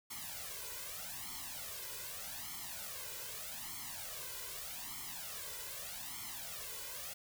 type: noise with flanger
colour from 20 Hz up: white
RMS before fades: -45 dBFS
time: 0.1-7.14 s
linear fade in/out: 10 ms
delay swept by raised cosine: 0.93 to 2.03 ms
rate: 0.82 Hz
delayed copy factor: +0.95
effects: none